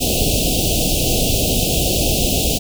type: band-stop noise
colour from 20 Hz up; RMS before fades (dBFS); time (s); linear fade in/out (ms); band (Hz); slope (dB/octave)
pink; -17; 0-2.59; 20; 750 to 2600; 96
effects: none